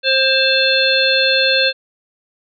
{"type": "harmonic tone with a mistuned harmonic", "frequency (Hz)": 530, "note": "C5", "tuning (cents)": 22, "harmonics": [1, 3, 5, 7, 8], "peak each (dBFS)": [-18, -18, -18, -18, -18], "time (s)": [0.03, 1.73], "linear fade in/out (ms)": 50, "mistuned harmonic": 7, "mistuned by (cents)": -86, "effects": []}